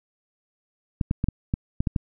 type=clicks; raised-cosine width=5 ms; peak=-10 dBFS; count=8; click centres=1.012 / 1.111 / 1.241 / 1.286 / 1.539 / 1.805 / 1.872 / 1.962 s; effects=none